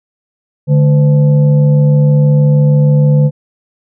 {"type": "tone with frequency modulation", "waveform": "sine", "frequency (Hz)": 146.83, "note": "D3", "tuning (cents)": 0, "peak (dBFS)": -5, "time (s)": [0.67, 3.31], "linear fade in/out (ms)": 50, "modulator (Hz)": 360, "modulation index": 0.46, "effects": []}